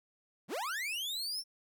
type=linear sweep; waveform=40% pulse; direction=up; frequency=123.47 to 5520 Hz; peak=-34 dBFS; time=0.48-1.44 s; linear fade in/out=50 ms; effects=none